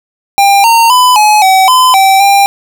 square tone with pitch steps, 797 / 919 / 1002 / 847 / 761 / 1018 / 774 / 796 Hz, G5 / A#5 / B5 / G#5 / F#5 / C6 / G5 / G5, +28 / -25 / +25 / +34 / +48 / -48 / -22 / +26 cents, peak -4 dBFS, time 0.38-2.46 s, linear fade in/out 0 ms, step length 260 ms, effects none

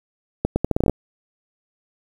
accelerating click train, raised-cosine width 2 ms, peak -5 dBFS, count 10, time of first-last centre 0.45-0.897 s, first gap 110 ms, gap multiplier 0.78, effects 7-bit

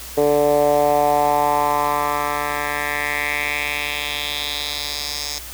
10% pulse tone with band-pass filter sweep, 146.3 Hz, D3, 6 cents flat, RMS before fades -20 dBFS, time 0.17-5.39 s, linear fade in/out 10 ms, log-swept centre 470 to 5700 Hz, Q 3, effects added 60 Hz sine -39 dBFS peak until 5.53 s + white hiss -35 dBFS RMS until 5.53 s

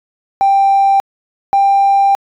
triangle tone pair in turn, 787 / 791.5 Hz, G5 / G5, +7 / +17 cents, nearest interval unison, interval 10 cents, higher second, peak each -4 dBFS, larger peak neither, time 0.41-1 / 1.53-2.15 s, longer second, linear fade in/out 0 ms, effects tanh soft clip ceiling -4 dBFS

